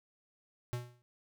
square tone with exponential decay, 121.9 Hz, B2, 22 cents flat, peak -32 dBFS, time 0.73-1.02 s, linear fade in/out 0 ms, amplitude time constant 62 ms, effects none

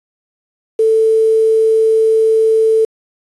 sine tone with quantisation, 443.1 Hz, A4, 12 cents sharp, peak -8 dBFS, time 0.79-2.85 s, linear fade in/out 5 ms, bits 6, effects resampled to 24000 Hz

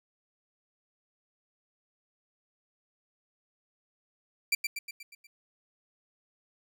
sawtooth tone with echo, 2349 Hz, D7, in tune, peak -20 dBFS, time 4.52-4.55 s, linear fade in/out 5 ms, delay 120 ms, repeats 6, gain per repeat -5 dB, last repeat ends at 5.27 s, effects none

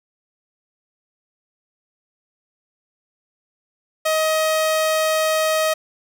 sawtooth tone, 630 Hz, D#5, 21 cents sharp, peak -13 dBFS, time 4.05-5.74 s, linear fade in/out 10 ms, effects none

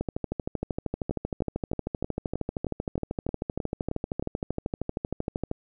two click trains, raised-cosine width 2 ms, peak -16 / -15 dBFS, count 11 / 72, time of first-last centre 1.11-4.225 / 0.01-5.514 s, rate 3.21 / 12.9 Hz, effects none

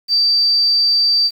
sine tone, 4654 Hz, D8, 17 cents flat, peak -11 dBFS, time 0.08-1.31 s, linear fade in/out 50 ms, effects 7-bit

